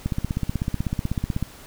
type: click train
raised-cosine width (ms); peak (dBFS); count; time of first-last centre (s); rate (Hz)
5; -11; 23; 0.06-1.426; 16.1
effects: pink hiss -45 dBFS RMS until 1.66 s